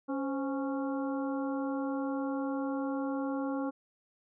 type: harmonic tone with a mistuned harmonic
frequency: 276.1 Hz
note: C#4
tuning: 7 cents flat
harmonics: 1 / 2 / 3 / 4 / 5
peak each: -32 / -38 / -42 / -44 / -46 dBFS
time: 0.08-3.71 s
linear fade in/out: 20 ms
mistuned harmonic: 2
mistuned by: -85 cents
effects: none